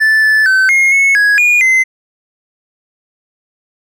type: tone with pitch steps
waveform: triangle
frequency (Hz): 1755 / 1744 / 1533 / 2145 / 2195 / 1664 / 2439 / 2060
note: A6 / A6 / G6 / C7 / C#7 / G#6 / D#7 / C7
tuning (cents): -5 / -16 / -39 / +42 / -18 / +3 / -35 / -28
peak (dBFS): -5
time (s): 0-1.84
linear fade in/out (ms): 20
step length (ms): 230
effects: none